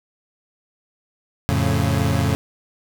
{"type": "chord", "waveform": "30% pulse", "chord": "F augmented", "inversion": "none", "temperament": "equal", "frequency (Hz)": [87.31, 110, 138.59], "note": ["F2", "A2", "C#3"], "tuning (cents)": [0, 0, 0], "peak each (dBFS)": -19, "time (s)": [1.49, 2.35], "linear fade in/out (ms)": 0, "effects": []}